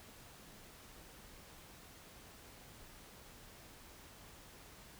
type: silence
effects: pink hiss -57 dBFS RMS until 4.99 s